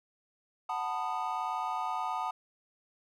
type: chord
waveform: triangle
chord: B dominant seventh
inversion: second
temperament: just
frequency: 740.8 / 889 / 987.8 / 1234.7 Hz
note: F#5 / A5 / B5 / D#6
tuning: +2 / +18 / 0 / -14 cents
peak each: -35 / -34 / -37 / -35 dBFS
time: 0.69-2.31 s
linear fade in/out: 5 ms
effects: none